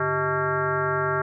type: tone with frequency modulation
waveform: sine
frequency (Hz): 880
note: A5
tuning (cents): 0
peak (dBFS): -21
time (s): 0-1.22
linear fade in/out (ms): 5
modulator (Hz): 245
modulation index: 3
effects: none